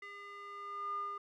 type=tone with band-pass filter sweep; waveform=square; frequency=404.6 Hz; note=G#4; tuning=45 cents flat; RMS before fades=-43 dBFS; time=0.02-1.18 s; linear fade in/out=5 ms; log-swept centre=1800 to 1100 Hz; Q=8.4; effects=none